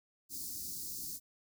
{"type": "band-stop noise", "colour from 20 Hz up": "white", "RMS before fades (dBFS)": -42, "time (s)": [0.29, 1.2], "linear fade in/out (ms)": 50, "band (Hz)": [350, 4500], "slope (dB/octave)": 48, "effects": []}